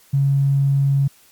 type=tone with tanh clipping; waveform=triangle; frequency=138.59 Hz; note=C#3; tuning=in tune; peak=-13 dBFS; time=0.13-1.08 s; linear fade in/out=10 ms; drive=3 dB; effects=white hiss -52 dBFS RMS until 1.31 s + MP3 96 kbps